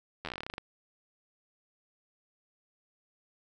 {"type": "slowing click train", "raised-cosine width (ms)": 0.3, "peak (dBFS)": -21, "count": 15, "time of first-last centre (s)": [0.25, 0.581], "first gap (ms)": 11, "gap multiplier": 1.11, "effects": []}